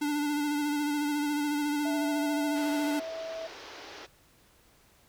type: tone with vibrato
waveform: square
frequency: 293.7 Hz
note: D4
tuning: in tune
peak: -28 dBFS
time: 0.01-3 s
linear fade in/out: 10 ms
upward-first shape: sine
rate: 14 Hz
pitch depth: 30 cents each way
type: tone with pitch glide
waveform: sine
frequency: 659.3 to 651.4 Hz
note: E5 to E5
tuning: 0 to -21 cents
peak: -35 dBFS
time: 1.85-3.47 s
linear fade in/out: 5 ms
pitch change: -21 cents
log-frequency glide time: 2.29-2.7 s
type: band-pass noise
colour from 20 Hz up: pink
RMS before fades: -46 dBFS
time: 2.55-4.07 s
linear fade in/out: 20 ms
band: 300 to 5900 Hz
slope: 48 dB/octave
effects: pink hiss -62 dBFS RMS until 5.08 s